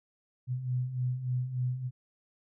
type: beating tone pair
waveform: sine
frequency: 123.47 / 126.87 Hz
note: B2 / B2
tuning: 0 / +47 cents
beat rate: 3.4 Hz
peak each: -36 / -30 dBFS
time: 0.47-1.91 s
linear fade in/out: 50 ms
effects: none